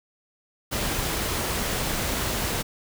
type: noise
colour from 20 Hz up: pink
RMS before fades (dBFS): -27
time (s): 0.71-2.63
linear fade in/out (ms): 20
effects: none